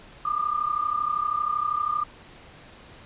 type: tone pair together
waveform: sine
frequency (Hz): 1188.3 / 1221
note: D6 / D#6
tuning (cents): +20 / -33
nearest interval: unison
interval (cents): 47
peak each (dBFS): -26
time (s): 0.25-2.04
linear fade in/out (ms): 5
effects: pink hiss -48 dBFS RMS until 3.05 s + resampled to 8000 Hz